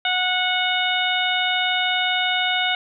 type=harmonic tone; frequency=733 Hz; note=F#5; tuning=16 cents flat; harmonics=1 / 2 / 3 / 4 / 5; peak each=-25 / -25 / -25 / -25 / -25 dBFS; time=0.05-2.75 s; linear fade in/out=2 ms; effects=none